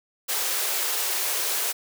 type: high-pass noise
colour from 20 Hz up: white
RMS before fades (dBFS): -26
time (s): 0.28-1.73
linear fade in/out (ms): 20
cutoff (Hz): 340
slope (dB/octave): 96
effects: none